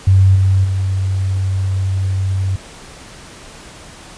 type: tone with level steps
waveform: sine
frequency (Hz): 95.5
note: G2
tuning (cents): -45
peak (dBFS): -6 / -9 / -14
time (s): 0.07-2.56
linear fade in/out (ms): 5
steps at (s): 0.35 / 0.64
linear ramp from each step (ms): 10
effects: pink hiss -37 dBFS RMS until 4.17 s + resampled to 22050 Hz